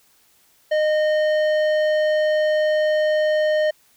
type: tone with tanh clipping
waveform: sine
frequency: 614 Hz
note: D#5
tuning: 23 cents flat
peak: -18 dBFS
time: 0.71-3.71 s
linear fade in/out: 10 ms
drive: 12 dB
effects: white hiss -58 dBFS RMS until 3.96 s